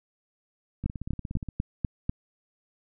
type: two click trains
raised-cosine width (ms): 5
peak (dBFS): -22 / -14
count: 12 / 6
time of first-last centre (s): 0.84-1.487 / 0.86-2.095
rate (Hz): 17 / 4.05
effects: none